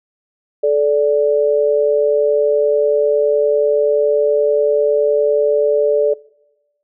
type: tone pair together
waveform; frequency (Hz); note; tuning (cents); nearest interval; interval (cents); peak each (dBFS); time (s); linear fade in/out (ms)
sine; 434.3 / 584; A4 / D5; -23 / -10; perfect fourth; 513; -14; 0.63-6.14; 10
effects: noise-tail reverb RT60 1.0 s tail -23 dB re dry